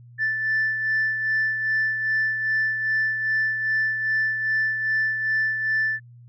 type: beating tone pair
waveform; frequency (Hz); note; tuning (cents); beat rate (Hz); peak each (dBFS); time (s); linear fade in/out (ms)
sine; 1760 / 1762.5; A6 / A6; 0 / +2; 2.5; -20 / -29; 0.18-6; 50
effects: tanh soft clip ceiling -16 dBFS + added 120 Hz sine -44 dBFS peak until 6.28 s